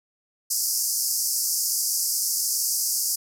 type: band-pass noise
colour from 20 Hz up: pink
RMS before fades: -25 dBFS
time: 0.5-3.16 s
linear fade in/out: 10 ms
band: 4800 to 15000 Hz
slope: 96 dB/octave
effects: none